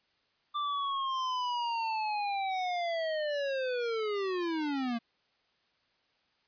square linear sweep, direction down, 1184 to 226.7 Hz, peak -31 dBFS, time 0.54-4.99 s, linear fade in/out 20 ms, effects white hiss -72 dBFS RMS until 6.47 s + resampled to 11025 Hz

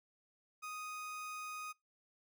30% pulse tone, 1246 Hz, D#6, 2 cents sharp, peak -40 dBFS, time 0.62-1.73 s, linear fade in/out 20 ms, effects noise-tail reverb RT60 0.2 s tail -25 dB re dry

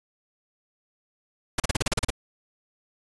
pink noise bursts, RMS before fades -23 dBFS, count 10, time 1.58-2.104 s, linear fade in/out 5 ms, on 20 ms, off 36 ms, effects resampled to 24000 Hz

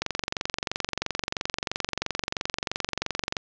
click train, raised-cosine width 0.2 ms, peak -9 dBFS, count 78, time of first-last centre 0.02-3.368 s, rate 23 Hz, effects resampled to 16000 Hz + 7-bit

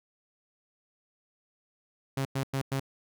sawtooth tone bursts, 135.4 Hz, C#3, 40 cents flat, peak -24 dBFS, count 4, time 2.17-2.798 s, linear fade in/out 5 ms, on 82 ms, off 100 ms, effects none

